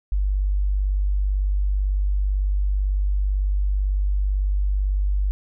sine tone, 49 Hz, G1, in tune, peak -18 dBFS, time 0.12-5.31 s, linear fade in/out 0 ms, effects none

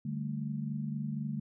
sine chord, D suspended fourth, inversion none, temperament equal, 146.83 / 196 / 220 Hz, D3 / G3 / A3, 0 / 0 / 0 cents, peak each -36 / -40 / -37 dBFS, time 0.05-1.4 s, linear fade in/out 5 ms, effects none

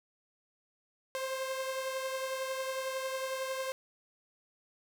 sawtooth beating tone pair, 525 / 536 Hz, C5 / C5, +6 / +42 cents, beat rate 11 Hz, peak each -31 / -38 dBFS, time 1.15-3.72 s, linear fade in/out 0 ms, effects none

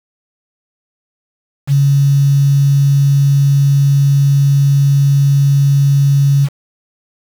sine tone with quantisation, 140 Hz, C#3, 18 cents sharp, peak -7 dBFS, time 1.67-6.49 s, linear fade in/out 50 ms, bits 5, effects none

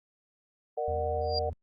sine chord, Bb augmented, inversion none, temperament equal with one note detuned, 466.2 / 599.7 / 740 Hz, Bb4 / D5 / F#5, 0 / +36 / 0 cents, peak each -33 dBFS, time 0.77-1.5 s, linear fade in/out 10 ms
triangle tone with vibrato, 82.2 Hz, E2, 4 cents flat, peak -32 dBFS, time 0.88-1.53 s, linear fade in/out 0 ms, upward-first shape square, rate 12 Hz, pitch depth 21 cents each way
sine tone with exponential growth, 4769 Hz, D8, 26 cents sharp, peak -26 dBFS, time 1.21-1.39 s, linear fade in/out 5 ms, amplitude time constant 38 ms
effects Opus 32 kbps

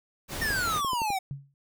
pink noise, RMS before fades -35 dBFS, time 0.28-0.82 s, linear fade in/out 50 ms
square exponential sweep, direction down, 1858 to 740 Hz, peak -27 dBFS, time 0.41-1.19 s, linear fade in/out 10 ms
click train, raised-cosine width 2 ms, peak -24 dBFS, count 9, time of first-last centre 0.42-1.104 s, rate 11.7 Hz
sine tone with exponential decay, 139.2 Hz, C#3, 8 cents sharp, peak -29 dBFS, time 1.31-1.54 s, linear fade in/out 0 ms, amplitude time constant 49 ms
effects none

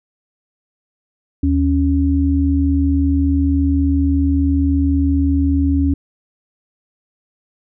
sine tone pair together, 77.78 / 276.9 Hz, D#2 / C#4, 0 / -2 cents, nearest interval octave + minor seventh, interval 2198 cents, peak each -15 dBFS, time 1.43-5.94 s, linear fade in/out 5 ms, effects none

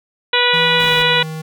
harmonic tone, 488.7 Hz, B4, 18 cents flat, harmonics 1 / 2 / 3 / 4 / 5 / 6 / 7 / 8, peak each -20 / -20 / -20 / -20 / -20 / -20 / -20 / -20 dBFS, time 0.33-1.23 s, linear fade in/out 5 ms
square tone with pitch glide, 165.4 to 157.93 Hz, E3 to D#3, +6 to +26 cents, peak -25 dBFS, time 0.53-1.42 s, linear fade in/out 10 ms, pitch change -80 cents, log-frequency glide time 0.82-0.91 s
pink noise, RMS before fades -32 dBFS, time 0.79-1.03 s, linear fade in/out 10 ms
effects none

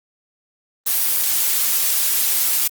blue noise, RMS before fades -18 dBFS, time 0.86-2.68 s, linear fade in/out 10 ms, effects Opus 24 kbps

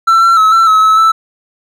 triangle tone with pitch steps, 1341 / 1355 / 1290 / 1342 / 1287 / 1296 / 1320 Hz, E6 / E6 / E6 / E6 / E6 / E6 / E6, +29 / +47 / -38 / +31 / -42 / -30 / +2 cents, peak -3 dBFS, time 0.07-1.12 s, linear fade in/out 10 ms, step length 150 ms, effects none

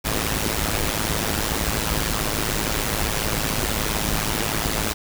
pink noise with amplitude modulation, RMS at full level -20 dBFS, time 0.04-4.94 s, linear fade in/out 20 ms, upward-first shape sine, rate 107 Hz, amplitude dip 80%, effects none

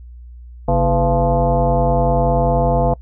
sine tone with frequency modulation, 318.4 Hz, D#4, 40 cents sharp, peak -12 dBFS, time 0.68-2.94 s, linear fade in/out 5 ms, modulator 184 Hz, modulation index 2.7, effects noise-tail reverb RT60 0.1 s tail -25 dB re dry + added 60 Hz sine -34 dBFS peak until 3.01 s

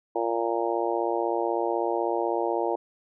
harmonic tone, 116.1 Hz, A#2, 7 cents flat, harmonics 3 / 4 / 5 / 6 / 7 / 8, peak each -29 / -30 / -31 / -32 / -32 / -33 dBFS, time 0.15-2.76 s, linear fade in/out 10 ms, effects none

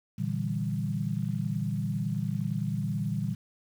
sine chord, E half-diminished seventh, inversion second, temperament equal, 116.54 / 146.83 / 164.81 / 196 Hz, Bb2 / D3 / E3 / G3, 0 / 0 / 0 / 0 cents, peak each -33 / -33 / -34 / -33 dBFS, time 0.18-3.35 s, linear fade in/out 10 ms, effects 9-bit

